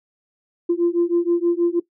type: beating tone pair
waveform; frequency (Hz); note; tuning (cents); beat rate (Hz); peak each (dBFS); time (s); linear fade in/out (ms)
sine; 341.4 / 347.7; F4 / F4; -39 / -8; 6.3; -18; 0.69-1.8; 10
effects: noise-tail reverb RT60 0.1 s tail -18 dB re dry + tanh soft clip ceiling -10 dBFS